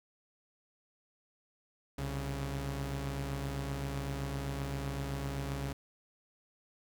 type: tone pair together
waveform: sawtooth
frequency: 65.41 / 138.59 Hz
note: C2 / C#3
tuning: 0 / 0 cents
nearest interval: octave + minor second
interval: 1300 cents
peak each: -35 / -33 dBFS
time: 1.98-5.73 s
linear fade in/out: 5 ms
effects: 11-bit